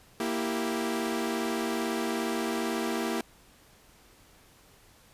sawtooth chord, E diminished, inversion second, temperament equal, 233.1 / 329.6 / 392 Hz, Bb3 / E4 / G4, 0 / 0 / 0 cents, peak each -28 / -29 / -30 dBFS, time 0.2-3.21 s, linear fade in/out 2 ms, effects pink hiss -58 dBFS RMS until 5.13 s + resampled to 32000 Hz

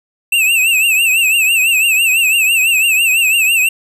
square tone with vibrato, 2648 Hz, E7, 7 cents sharp, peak -10 dBFS, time 0.32-3.69 s, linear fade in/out 5 ms, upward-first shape triangle, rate 6 Hz, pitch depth 120 cents each way, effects none

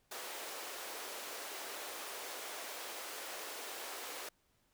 pink high-pass noise, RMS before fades -45 dBFS, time 0.11-4.29 s, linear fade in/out 5 ms, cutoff 400 Hz, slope 24 dB/octave, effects pink hiss -75 dBFS RMS until 4.73 s

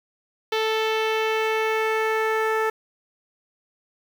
sawtooth tone with low-pass filter sweep, 440 Hz, A4, in tune, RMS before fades -23 dBFS, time 0.52-2.7 s, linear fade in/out 5 ms, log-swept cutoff 3500 to 1700 Hz, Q 2.1, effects 7-bit

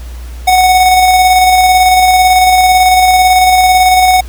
square tone with tremolo, 740 Hz, F#5, in tune, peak -4 dBFS, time 0.47-4.21 s, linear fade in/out 10 ms, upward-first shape square, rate 18 Hz, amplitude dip 25%, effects added 60 Hz sine -22 dBFS peak until 4.28 s + pink hiss -37 dBFS RMS until 4.28 s

